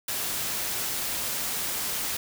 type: noise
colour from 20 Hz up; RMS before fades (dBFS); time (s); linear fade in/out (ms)
white; -30; 0.08-2.17; 5
effects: none